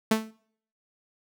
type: tone with exponential decay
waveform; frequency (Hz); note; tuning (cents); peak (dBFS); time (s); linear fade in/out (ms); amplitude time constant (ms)
sawtooth; 220; A3; 0; -13; 0.11-0.31; 5; 42
effects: noise-tail reverb RT60 0.6 s tail -23 dB re dry